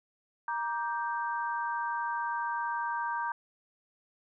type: chord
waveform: sine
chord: G minor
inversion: first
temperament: just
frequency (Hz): 940.8 / 1176 / 1568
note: Bb5 / D6 / G6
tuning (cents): +16 / +2 / 0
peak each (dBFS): -32 / -38 / -36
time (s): 0.48-3.32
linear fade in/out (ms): 2
effects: none